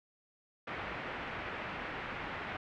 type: low-pass noise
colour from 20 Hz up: white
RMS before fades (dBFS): -41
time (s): 0.67-2.57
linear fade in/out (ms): 5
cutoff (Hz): 2300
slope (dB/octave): 24
effects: none